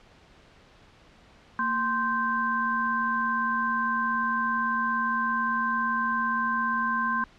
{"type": "tone cluster", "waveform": "sine", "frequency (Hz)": [229.4, 1044, 1559], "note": ["A#3", "C6", "G6"], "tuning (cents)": [-28, -4, -10], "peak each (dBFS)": [-33, -26, -28], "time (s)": [1.59, 7.24], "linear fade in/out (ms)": 2, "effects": ["pink hiss -55 dBFS RMS until 7.38 s", "low-pass 4000 Hz 12 dB/octave"]}